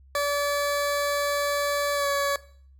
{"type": "tone with pitch glide", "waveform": "20% pulse", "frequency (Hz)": [575, 565.1], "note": ["D5", "C#5"], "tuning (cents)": [-37, 33], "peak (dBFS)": -18, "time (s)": [0.15, 2.36], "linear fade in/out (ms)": 2, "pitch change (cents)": -30, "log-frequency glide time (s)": [1.94, 2.07], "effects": ["noise-tail reverb RT60 0.5 s tail -18 dB re dry", "added 67 Hz sine -50 dBFS peak until 2.79 s"]}